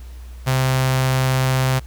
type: tone with notch filter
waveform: sawtooth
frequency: 130.81 Hz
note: C3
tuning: in tune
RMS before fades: -18 dBFS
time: 0.46-1.8 s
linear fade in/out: 20 ms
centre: 310 Hz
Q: 0.94
effects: added 61 Hz sine -33 dBFS peak until 1.86 s + pink hiss -50 dBFS RMS until 1.86 s